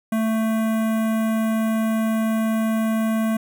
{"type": "tone with notch filter", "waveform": "square", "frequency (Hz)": 221.8, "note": "A3", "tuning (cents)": 14, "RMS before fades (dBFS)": -21, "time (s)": [0.12, 3.37], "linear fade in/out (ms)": 5, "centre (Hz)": 4600, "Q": 0.54, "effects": []}